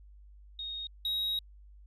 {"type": "tone pair in turn", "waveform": ["sine", "triangle"], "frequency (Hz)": [3729, 3801], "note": ["A#7", "A#7"], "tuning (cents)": [0, 33], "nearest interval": "unison", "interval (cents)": 33, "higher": "second", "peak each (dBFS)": [-36, -28], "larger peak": "second", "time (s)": [[0.59, 0.87], [1.05, 1.39]], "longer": "second", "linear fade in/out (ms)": 2, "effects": ["added 50 Hz sine -51 dBFS peak until 1.86 s", "resampled to 32000 Hz"]}